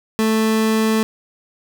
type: tone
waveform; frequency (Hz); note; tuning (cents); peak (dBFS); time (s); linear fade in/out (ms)
30% pulse; 220; A3; 0; -12; 0.19-1.03; 0
effects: none